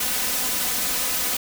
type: noise with comb filter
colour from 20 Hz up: white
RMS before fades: -24 dBFS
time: 0-1.37 s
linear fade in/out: 5 ms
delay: 4 ms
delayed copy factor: +0.75
effects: none